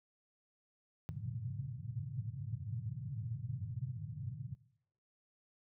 white band-pass noise, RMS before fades -42 dBFS, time 1.09-4.55 s, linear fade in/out 0 ms, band 100 to 140 Hz, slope 48 dB/octave, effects noise-tail reverb RT60 0.7 s tail -19 dB re dry

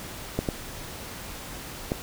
clicks, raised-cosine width 2 ms, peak -11 dBFS, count 3, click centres 0.39 / 0.488 / 1.919 s, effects pink hiss -39 dBFS RMS until 2.02 s

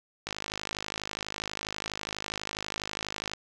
click train, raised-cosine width 0.2 ms, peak -15 dBFS, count 161, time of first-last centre 0.27-3.335 s, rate 52.2 Hz, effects none

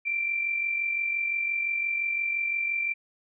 sine tone with amplitude modulation, 2355 Hz, D7, 4 cents sharp, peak -23 dBFS, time 0.05-2.94 s, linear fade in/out 20 ms, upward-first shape sine, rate 45.8 Hz, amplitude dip 50%, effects none

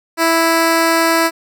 10% pulse tone, 329.6 Hz, E4, in tune, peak -3 dBFS, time 0.17-1.31 s, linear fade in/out 50 ms, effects none

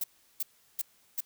violet noise bursts, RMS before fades -31 dBFS, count 4, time 0.01-1.206 s, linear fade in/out 5 ms, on 29 ms, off 360 ms, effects white hiss -65 dBFS RMS until 1.25 s

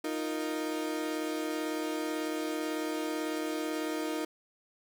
35% pulse chord, Eb suspended second, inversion none, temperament equal, 311.1 / 349.2 / 466.2 Hz, Eb4 / F4 / Bb4, 0 / 0 / 0 cents, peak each -32 / -37 / -37 dBFS, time 0.04-4.25 s, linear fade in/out 5 ms, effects none

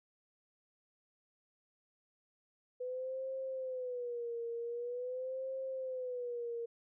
sine tone with vibrato, 496.7 Hz, B4, 10 cents sharp, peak -37 dBFS, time 2.8-6.66 s, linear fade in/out 10 ms, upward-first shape sine, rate 0.45 Hz, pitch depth 110 cents each way, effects none

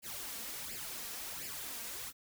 white noise with flanger, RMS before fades -43 dBFS, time 0.02-2.13 s, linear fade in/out 50 ms, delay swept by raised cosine 0.4 to 4.4 ms, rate 1.4 Hz, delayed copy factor +0.7, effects none

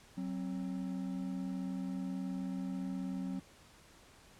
triangle tone pair together, 186.73 / 265.4 Hz, F#3 / C4, +16 / +25 cents, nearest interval tritone, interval 609 cents, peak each -36 / -38 dBFS, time 0.17-3.4 s, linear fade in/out 10 ms, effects pink hiss -60 dBFS RMS until 4.39 s + low-pass 10000 Hz 12 dB/octave

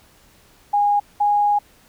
sine tone pair in turn, 820 / 824.1 Hz, G#5 / G#5, -22 / -14 cents, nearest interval unison, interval 8 cents, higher second, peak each -14 dBFS, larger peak neither, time 0.73-1 / 1.2-1.59 s, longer second, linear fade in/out 10 ms, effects pink hiss -53 dBFS RMS until 1.88 s

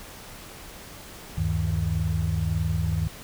sine tone cluster, 76.9 / 98.6 / 158.1 Hz, D#2 / G2 / D#3, -20 / +11 / +28 cents, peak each -27 dBFS, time 1.37-3.08 s, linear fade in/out 10 ms, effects pink hiss -43 dBFS RMS until 3.23 s

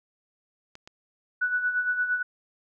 clicks, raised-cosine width 0.2 ms, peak -27 dBFS, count 2, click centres 0.754 / 0.875 s
sine tone with tremolo, 1480 Hz, F#6, in tune, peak -21 dBFS, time 1.41-2.23 s, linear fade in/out 10 ms, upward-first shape sine, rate 8.7 Hz, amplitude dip 60%
effects none

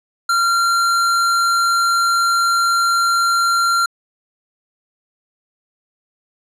square tone, 1378 Hz, F6, 24 cents flat, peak -14 dBFS, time 0.29-3.86 s, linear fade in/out 5 ms, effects low-pass 10000 Hz 12 dB/octave

